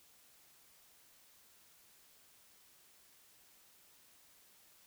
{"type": "silence", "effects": ["white hiss -65 dBFS RMS until 4.86 s"]}